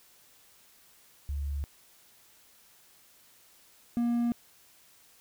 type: tone pair in turn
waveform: sine / triangle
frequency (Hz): 71 / 237.3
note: C#2 / A#3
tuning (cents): +42 / +31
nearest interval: octave + major sixth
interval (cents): 2089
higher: second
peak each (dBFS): -30 / -23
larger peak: second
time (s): 1.29-1.64 / 3.97-4.32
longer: neither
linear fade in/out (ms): 0
effects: white hiss -60 dBFS RMS until 5.2 s